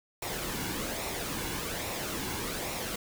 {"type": "noise with flanger", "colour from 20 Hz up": "pink", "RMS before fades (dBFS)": -35, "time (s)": [0.22, 2.96], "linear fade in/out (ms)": 5, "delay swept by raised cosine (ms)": [0.63, 1.63], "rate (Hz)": 1.2, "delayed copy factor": -0.5, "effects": []}